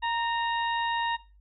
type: harmonic tone with a mistuned harmonic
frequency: 934 Hz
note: A#5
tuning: 3 cents sharp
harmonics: 1 / 2 / 3 / 4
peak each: -27 / -33 / -37 / -39 dBFS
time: 0.02-1.17 s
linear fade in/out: 20 ms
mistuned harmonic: 2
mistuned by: -27 cents
effects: noise-tail reverb RT60 0.3 s tail -18 dB re dry + added 50 Hz sine -54 dBFS peak until 1.4 s